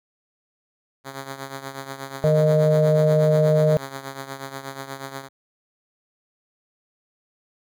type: tone with tremolo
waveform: 5% pulse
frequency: 136.2 Hz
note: C#3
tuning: 30 cents flat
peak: -18 dBFS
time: 1.04-5.29 s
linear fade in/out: 50 ms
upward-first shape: triangle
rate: 8.3 Hz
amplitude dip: 75%
type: harmonic tone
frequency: 154 Hz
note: D#3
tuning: 17 cents flat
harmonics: 1 / 3 / 4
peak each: -18 / -22 / -18 dBFS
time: 2.24-3.77 s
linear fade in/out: 0 ms
effects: none